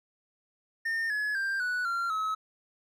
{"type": "tone with pitch steps", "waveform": "triangle", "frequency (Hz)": [1819, 1697.2, 1583.5, 1477.5, 1378.5, 1286.2], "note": ["A#6", "G#6", "G6", "F#6", "F6", "E6"], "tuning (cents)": [-43, 37, 17, -3, -23, -43], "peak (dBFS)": -26, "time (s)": [0.85, 2.35], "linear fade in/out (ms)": 10, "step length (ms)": 250, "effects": []}